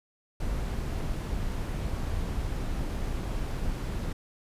brown noise, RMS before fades -31 dBFS, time 0.4-4.13 s, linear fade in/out 5 ms, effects resampled to 32000 Hz

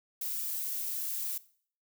violet noise, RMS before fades -35 dBFS, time 0.21-1.38 s, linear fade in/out 5 ms, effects noise-tail reverb RT60 0.5 s tail -18 dB re dry

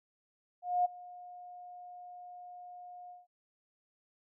sine tone with ADSR envelope, 716 Hz, F5, 43 cents sharp, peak -24 dBFS, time 0.62-3.27 s, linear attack 230 ms, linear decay 15 ms, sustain -22 dB, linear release 170 ms, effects none

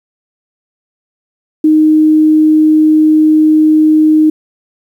sine tone, 310 Hz, D#4, 6 cents flat, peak -4 dBFS, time 1.64-4.3 s, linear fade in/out 5 ms, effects 7-bit

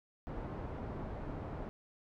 pink low-pass noise, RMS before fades -42 dBFS, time 0.27-1.69 s, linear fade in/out 0 ms, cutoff 900 Hz, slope 12 dB/octave, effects none

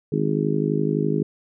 harmonic tone, 51.8 Hz, G#1, 4 cents flat, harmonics 3 / 4 / 5 / 6 / 7 / 8, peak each -24 / -27 / -27 / -27 / -29 / -26 dBFS, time 0.12-1.23 s, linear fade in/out 5 ms, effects none

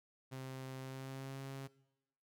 sawtooth tone with pitch glide, 131.6 to 135.53 Hz, C3 to C#3, +10 to -39 cents, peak -40 dBFS, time 0.31-1.68 s, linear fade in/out 20 ms, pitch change +51 cents, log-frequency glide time 0.79-1.39 s, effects noise-tail reverb RT60 0.9 s tail -20 dB re dry

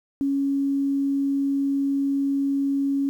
sine tone, 277.2 Hz, C#4, in tune, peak -20 dBFS, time 0.21-3.09 s, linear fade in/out 0 ms, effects 9-bit

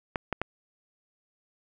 clicks, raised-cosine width 0.5 ms, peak -13 dBFS, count 3, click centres 0.158 / 0.327 / 0.416 s, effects none

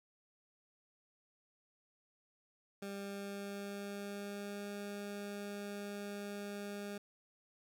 20% pulse tone with pitch glide, 199.1 to 203.3 Hz, G3 to G#3, +27 to -37 cents, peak -37 dBFS, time 2.82-6.98 s, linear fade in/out 5 ms, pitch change +36 cents, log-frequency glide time 2.94-4.69 s, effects none

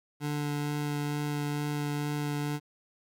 25% pulse tone with vibrato, 146.83 Hz, D3, in tune, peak -26 dBFS, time 0.2-2.6 s, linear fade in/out 50 ms, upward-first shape sine, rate 2.2 Hz, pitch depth 9 cents each way, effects 11-bit

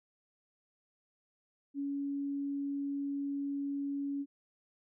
sine tone, 281 Hz, C#4, 24 cents sharp, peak -33 dBFS, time 1.74-4.26 s, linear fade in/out 50 ms, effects none

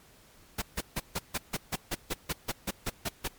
pink noise bursts, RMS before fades -31 dBFS, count 15, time 0.58-3.28 s, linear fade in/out 10 ms, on 40 ms, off 150 ms, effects pink hiss -58 dBFS RMS until 3.38 s + MP3 96 kbps

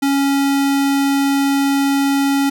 square tone, 277.5 Hz, C#4, 2 cents sharp, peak -14 dBFS, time 0.02-2.5 s, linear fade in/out 10 ms, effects none

